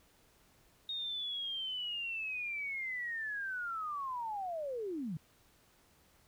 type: linear sweep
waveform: sine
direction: down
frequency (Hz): 3729 to 142.2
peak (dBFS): -36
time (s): 0.89-5.17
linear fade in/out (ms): 2
effects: pink hiss -67 dBFS RMS until 6.27 s